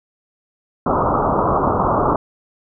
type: low-pass noise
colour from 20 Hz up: white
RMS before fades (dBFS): -17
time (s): 0.86-2.16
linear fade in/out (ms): 2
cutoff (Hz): 1300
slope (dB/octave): 96
effects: none

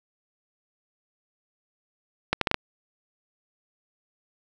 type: accelerating click train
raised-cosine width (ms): 0.3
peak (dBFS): -5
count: 5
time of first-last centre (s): 2.33-2.543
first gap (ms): 83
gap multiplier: 0.71
effects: none

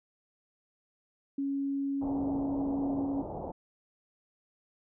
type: tone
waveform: sine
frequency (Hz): 277.2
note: C#4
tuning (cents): 0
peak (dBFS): -29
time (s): 1.38-3.22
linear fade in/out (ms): 5
type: low-pass noise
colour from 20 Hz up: white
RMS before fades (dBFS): -39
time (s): 2.01-3.52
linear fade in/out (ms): 10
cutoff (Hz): 850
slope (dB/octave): 48
effects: none

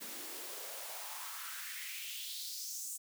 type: noise with high-pass filter sweep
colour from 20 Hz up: white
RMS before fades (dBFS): -44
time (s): 0-2.98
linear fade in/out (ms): 20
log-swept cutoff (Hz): 230 to 7900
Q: 3.1
effects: none

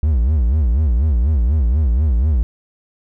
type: tone with vibrato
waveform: triangle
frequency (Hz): 67.1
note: C2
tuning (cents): +44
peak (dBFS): -10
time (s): 0.03-2.43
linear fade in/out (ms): 0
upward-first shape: sine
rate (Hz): 4.1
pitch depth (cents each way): 300
effects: none

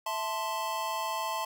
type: chord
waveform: square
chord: A minor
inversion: second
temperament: equal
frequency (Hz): 659.3 / 880 / 1046.5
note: E5 / A5 / C6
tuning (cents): 0 / 0 / 0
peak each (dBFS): -39 / -35 / -35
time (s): 0.06-1.45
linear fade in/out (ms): 5
effects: 11-bit

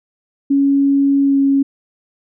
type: tone with pitch glide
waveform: sine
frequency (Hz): 278.1 to 275.5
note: C#4 to C#4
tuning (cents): +6 to -11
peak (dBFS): -10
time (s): 0.5-1.63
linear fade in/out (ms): 10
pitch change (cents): -17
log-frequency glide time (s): 1.22-1.38
effects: none

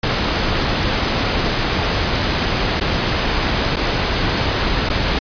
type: noise with dropouts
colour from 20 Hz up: pink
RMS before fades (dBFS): -18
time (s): 0.03-5.19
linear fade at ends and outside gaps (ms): 5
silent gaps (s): 2.801-2.809 / 3.76-3.766 / 4.891-4.898
effects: resampled to 11025 Hz

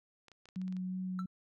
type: clicks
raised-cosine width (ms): 0.2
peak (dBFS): -39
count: 9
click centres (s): 0.283 / 0.317 / 0.456 / 0.488 / 0.559 / 0.616 / 0.68 / 0.725 / 0.767
type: tone with vibrato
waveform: sine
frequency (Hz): 185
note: F#3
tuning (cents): 0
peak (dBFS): -35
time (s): 0.56-1.26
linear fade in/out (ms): 5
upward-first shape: sine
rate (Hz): 2.8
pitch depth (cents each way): 9
type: tone with exponential decay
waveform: triangle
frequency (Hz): 1335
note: E6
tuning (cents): +22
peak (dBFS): -35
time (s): 1.19-1.27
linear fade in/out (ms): 1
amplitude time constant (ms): 16
effects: none

